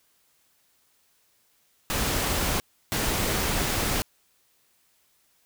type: noise bursts at uneven times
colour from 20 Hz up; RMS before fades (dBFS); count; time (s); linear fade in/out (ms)
pink; -26; 2; 1.9-2.6 / 2.92-4.02; 0
effects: white hiss -66 dBFS RMS until 5.45 s